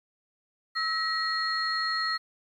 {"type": "tone cluster", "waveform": "sine", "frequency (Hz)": [1301, 1904, 4272], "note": ["E6", "A#6", "C8"], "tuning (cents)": [-23, 36, 35], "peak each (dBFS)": -30, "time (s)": [0.75, 2.18], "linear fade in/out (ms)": 20, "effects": ["tanh soft clip ceiling -17 dBFS", "10-bit"]}